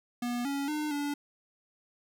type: tone with pitch steps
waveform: square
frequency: 242 / 279.7 / 302.2 / 288.4 Hz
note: B3 / C#4 / D4 / D4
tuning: -35 / +16 / +50 / -31 cents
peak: -31 dBFS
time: 0.22-1.14 s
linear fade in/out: 5 ms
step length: 230 ms
effects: none